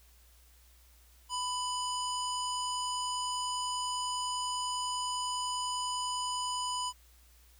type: harmonic tone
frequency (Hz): 995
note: B5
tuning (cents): +13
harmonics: 1 / 3 / 5 / 7 / 9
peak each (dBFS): -34 / -39 / -41 / -42 / -44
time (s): 1.29-6.93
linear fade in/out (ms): 50
effects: added 60 Hz sine -59 dBFS peak until 7.59 s + white hiss -64 dBFS RMS until 7.59 s